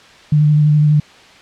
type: tone with vibrato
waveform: sine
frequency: 150 Hz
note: D3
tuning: 37 cents sharp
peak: -8 dBFS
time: 0.32-1 s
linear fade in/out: 5 ms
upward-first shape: square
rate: 12 Hz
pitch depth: 15 cents each way
effects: white hiss -42 dBFS RMS until 1.41 s + low-pass 4000 Hz 12 dB/octave